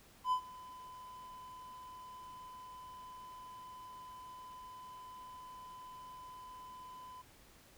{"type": "tone with ADSR envelope", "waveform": "triangle", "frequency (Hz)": 1009, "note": "B5", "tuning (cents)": 37, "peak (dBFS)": -26, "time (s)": [0.24, 7.22], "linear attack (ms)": 79, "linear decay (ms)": 84, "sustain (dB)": -21, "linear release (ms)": 10, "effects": ["pink hiss -62 dBFS RMS until 7.77 s"]}